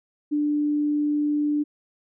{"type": "tone", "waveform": "sine", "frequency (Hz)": 295.6, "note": "D4", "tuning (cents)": 11, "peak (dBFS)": -20, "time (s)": [0.31, 1.64], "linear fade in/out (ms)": 20, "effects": []}